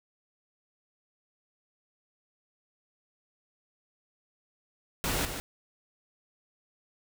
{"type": "noise with echo", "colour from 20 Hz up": "pink", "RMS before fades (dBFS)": -30, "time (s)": [5.04, 5.25], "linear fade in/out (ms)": 0, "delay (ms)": 150, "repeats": 1, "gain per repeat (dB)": -7, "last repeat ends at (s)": 5.4, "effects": []}